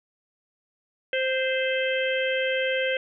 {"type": "harmonic tone with a mistuned harmonic", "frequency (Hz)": 523.3, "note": "C5", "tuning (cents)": 0, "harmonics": [1, 3, 4, 5, 6], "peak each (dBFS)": [-25, -30, -31, -32, -33], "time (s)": [1.13, 2.97], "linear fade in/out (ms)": 2, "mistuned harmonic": 4, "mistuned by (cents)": -20, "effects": []}